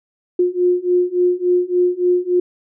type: beating tone pair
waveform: sine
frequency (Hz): 356 / 359.5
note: F4 / F#4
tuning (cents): +33 / -50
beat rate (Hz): 3.5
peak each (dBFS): -17 / -16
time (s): 0.39-2.4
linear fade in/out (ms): 5
effects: none